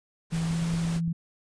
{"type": "noise", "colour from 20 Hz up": "pink", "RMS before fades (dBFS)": -38, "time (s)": [0.3, 1.01], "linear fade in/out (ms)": 50}
{"type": "tone with pitch glide", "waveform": "sine", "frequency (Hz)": [164.81, 166.82], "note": ["E3", "E3"], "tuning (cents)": [0, 21], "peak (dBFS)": -25, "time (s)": [0.32, 1.13], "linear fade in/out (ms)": 10, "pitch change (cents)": 21, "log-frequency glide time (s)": [0.46, 0.63]}
{"type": "click train", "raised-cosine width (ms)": 5, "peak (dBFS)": -27, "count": 6, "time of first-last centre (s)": [0.51, 1.079], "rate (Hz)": 8.79}
{"effects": ["resampled to 22050 Hz"]}